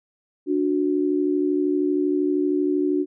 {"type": "tone pair together", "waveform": "sine", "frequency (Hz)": [293.7, 366.5], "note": ["D4", "F#4"], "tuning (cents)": [0, -16], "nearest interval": "major third", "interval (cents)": 384, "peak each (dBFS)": [-21, -22], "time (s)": [0.46, 3.06], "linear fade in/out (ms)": 50, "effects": []}